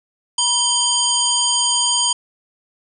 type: harmonic tone with a mistuned harmonic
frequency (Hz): 963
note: B5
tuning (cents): -44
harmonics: 1 / 3 / 5 / 7 / 9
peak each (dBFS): -24 / -20 / -22 / -21 / -21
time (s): 0.38-2.13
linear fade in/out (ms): 5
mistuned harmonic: 3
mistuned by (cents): +140
effects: none